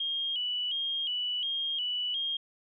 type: tone with vibrato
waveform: sine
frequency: 3092 Hz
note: G7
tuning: 24 cents flat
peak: -29 dBFS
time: 0-2.37 s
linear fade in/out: 5 ms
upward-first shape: square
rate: 1.4 Hz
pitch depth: 76 cents each way
effects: none